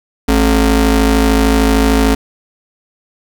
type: ring-modulated tone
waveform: 30% pulse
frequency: 162.7 Hz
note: E3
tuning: 22 cents flat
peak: -3 dBFS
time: 0.28-2.15 s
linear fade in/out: 10 ms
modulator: 108 Hz
effects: none